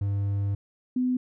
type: tone pair in turn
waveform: triangle / sine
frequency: 100 / 252 Hz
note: G2 / B3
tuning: +35 / +35 cents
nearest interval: octave + major third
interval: 1600 cents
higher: second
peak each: -22 dBFS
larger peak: neither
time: 0.01-0.55 / 0.96-1.17 s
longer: first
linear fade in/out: 5 ms
effects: none